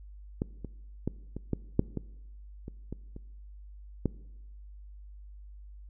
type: clicks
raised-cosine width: 3 ms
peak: -16 / -25 / -16 / -24 / -15 / -9 / -19 / -27 / -24 / -30 / -13 dBFS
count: 11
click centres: 0.419 / 0.647 / 1.076 / 1.366 / 1.533 / 1.794 / 1.973 / 2.681 / 2.926 / 3.164 / 4.057 s
effects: noise-tail reverb RT60 1.0 s tail -21 dB re dry + added 50 Hz sine -45 dBFS peak until 5.89 s